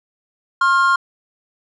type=tone pair together; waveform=triangle; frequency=1073 / 1398.8 Hz; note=C6 / F6; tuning=+43 / +2 cents; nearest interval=perfect fourth; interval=459 cents; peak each=-13 dBFS; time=0.61-0.96 s; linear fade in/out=5 ms; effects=resampled to 22050 Hz